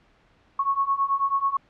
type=beating tone pair; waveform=sine; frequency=1097 / 1106.2 Hz; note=C#6 / C#6; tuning=-18 / -4 cents; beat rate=9.2 Hz; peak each=-25 / -23 dBFS; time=0.59-1.57 s; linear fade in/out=5 ms; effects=pink hiss -60 dBFS RMS until 1.69 s + low-pass 3000 Hz 12 dB/octave